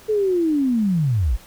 sine linear sweep, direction down, 440 to 45.35 Hz, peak -16 dBFS, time 0.08-1.37 s, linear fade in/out 20 ms, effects pink hiss -46 dBFS RMS until 1.46 s

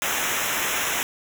pink noise with comb filter, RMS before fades -25 dBFS, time 0.02-1.03 s, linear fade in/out 0 ms, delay 0.22 ms, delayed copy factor -0.95, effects none

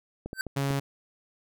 clicks, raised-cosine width 2 ms, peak -22 dBFS, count 4, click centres 0.26 / 0.331 / 0.467 / 0.707 s
square tone with exponential growth, 1546 Hz, G6, 24 cents flat, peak -25 dBFS, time 0.33-0.41 s, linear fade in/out 1 ms, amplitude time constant 16 ms
sawtooth tone, 138.6 Hz, C#3, in tune, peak -22 dBFS, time 0.56-0.8 s, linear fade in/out 10 ms
effects none

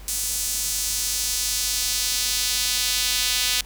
sawtooth tone with high-pass filter sweep, 249.1 Hz, B3, 15 cents sharp, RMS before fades -24 dBFS, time 0.08-3.61 s, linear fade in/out 0 ms, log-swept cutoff 7300 to 3500 Hz, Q 1.2, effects added 50 Hz sine -39 dBFS peak until 3.65 s + pink hiss -47 dBFS RMS until 3.65 s

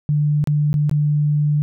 sine tone with dropouts, 148.3 Hz, D3, 17 cents sharp, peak -14 dBFS, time 0.09-1.62 s, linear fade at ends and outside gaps 0 ms, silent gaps 0.441-0.473 / 0.73-0.741 / 0.895-0.913 s, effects none

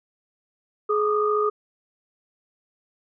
sine tone cluster, 422.2 / 1179 / 1233 Hz, G#4 / D6 / D#6, +29 / +6 / -16 cents, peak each -21 / -29 / -24 dBFS, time 0.89-1.5 s, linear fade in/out 10 ms, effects none

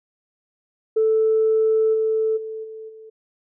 sine tone with level steps, 440 Hz, A4, in tune, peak -14 / -17 / -28 / -33 / -39 dBFS, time 0.96-3.1 s, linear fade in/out 10 ms, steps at 1.93 / 2.36 / 2.63 / 2.88 s, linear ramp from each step 20 ms, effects tanh soft clip ceiling -10 dBFS

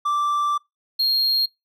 triangle tone pair in turn, 1172 / 4240 Hz, D6 / C8, -4 / +22 cents, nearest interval octave + minor seventh, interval 2226 cents, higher second, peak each -17 / -16 dBFS, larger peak second, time 0.05-0.58 / 0.99-1.46 s, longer first, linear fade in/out 10 ms, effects noise-tail reverb RT60 0.2 s tail -26 dB re dry

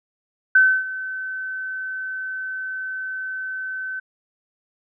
sine tone with ADSR envelope, 1527 Hz, G6, 46 cents flat, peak -9 dBFS, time 0.55-4 s, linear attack 6 ms, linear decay 280 ms, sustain -17 dB, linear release 10 ms, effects none

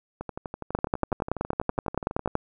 two click trains, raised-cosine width 1 ms, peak -19 / -9 dBFS, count 26 / 18, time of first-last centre 0.21-2.276 / 0.75-2.354 s, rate 12.1 / 10.6 Hz, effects none

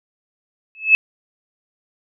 sine tone with exponential growth, 2600 Hz, E7, 24 cents flat, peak -4 dBFS, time 0.75-0.95 s, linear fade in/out 0 ms, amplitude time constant 42 ms, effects none

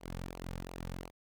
sawtooth tone with flanger, 44.09 Hz, F1, 17 cents sharp, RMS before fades -43 dBFS, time 0-1.11 s, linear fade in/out 50 ms, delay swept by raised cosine 0.55 to 3.05 ms, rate 2.8 Hz, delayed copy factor -0.75, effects none

